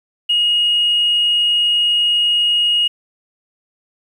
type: tone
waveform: sine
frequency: 2876 Hz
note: F#7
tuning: 50 cents flat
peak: -11 dBFS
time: 0.29-2.88 s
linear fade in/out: 10 ms
effects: tanh soft clip ceiling -8 dBFS + 8-bit